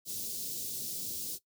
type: band-stop noise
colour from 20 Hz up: white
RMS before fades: -38 dBFS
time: 0.05-1.39 s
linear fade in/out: 50 ms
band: 440 to 4000 Hz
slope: 24 dB/octave
effects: noise-tail reverb RT60 0.1 s tail -17 dB re dry + high-pass 80 Hz 12 dB/octave